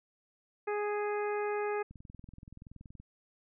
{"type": "harmonic tone", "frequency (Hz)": 415.3, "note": "G#4", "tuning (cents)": 0, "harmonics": [1, 2, 3, 4, 5, 6], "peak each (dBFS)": [-32, -38, -42, -44, -46, -48], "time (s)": [0.67, 1.83], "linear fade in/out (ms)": 10}
{"type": "click train", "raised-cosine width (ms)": 5, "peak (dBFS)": -37, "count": 24, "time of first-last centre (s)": [1.91, 3], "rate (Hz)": 21.1}
{"effects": []}